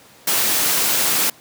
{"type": "noise", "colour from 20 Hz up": "white", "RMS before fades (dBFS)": -18, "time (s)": [0.27, 1.3], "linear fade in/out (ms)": 5, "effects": ["pink hiss -47 dBFS RMS until 1.4 s", "high-pass 150 Hz 12 dB/octave"]}